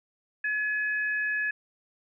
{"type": "tone pair together", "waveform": "sine", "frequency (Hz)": [1700, 2534], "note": ["G#6", "D#7"], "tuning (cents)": [40, 31], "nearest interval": "perfect fifth", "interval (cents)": 691, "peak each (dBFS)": [-26, -36], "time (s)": [0.44, 1.51], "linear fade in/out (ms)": 5, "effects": []}